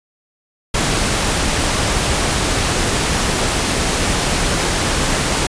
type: noise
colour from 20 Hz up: pink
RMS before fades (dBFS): -17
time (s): 0.74-5.47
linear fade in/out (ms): 5
effects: resampled to 22050 Hz